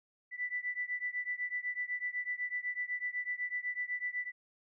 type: beating tone pair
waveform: sine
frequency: 1975.5 / 1983.5 Hz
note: B6 / B6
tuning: 0 / +7 cents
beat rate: 8 Hz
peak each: -37 / -38 dBFS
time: 0.31-4.32 s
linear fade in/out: 50 ms
effects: none